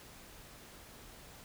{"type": "silence", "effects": ["pink hiss -54 dBFS RMS until 1.44 s"]}